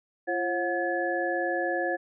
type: tone cluster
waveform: sine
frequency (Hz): 343.6 / 539 / 725 / 1710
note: F4 / C#5 / F#5 / A6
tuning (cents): -28 / -49 / -35 / -50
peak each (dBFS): -31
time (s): 0.27-1.97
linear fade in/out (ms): 20
effects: none